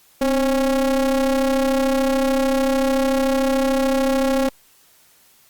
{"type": "ring-modulated tone", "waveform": "square", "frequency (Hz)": 138.59, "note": "C#3", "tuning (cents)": 0, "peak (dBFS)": -14, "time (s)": [0.21, 4.49], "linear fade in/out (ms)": 5, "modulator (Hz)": 399, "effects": ["white hiss -54 dBFS RMS until 5.49 s", "Opus 48 kbps"]}